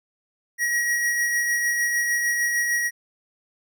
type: tone with tremolo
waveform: square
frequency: 1904 Hz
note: A#6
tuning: 36 cents sharp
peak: -20 dBFS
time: 0.58-2.91 s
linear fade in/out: 50 ms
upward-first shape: sine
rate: 6.6 Hz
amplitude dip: 30%
effects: none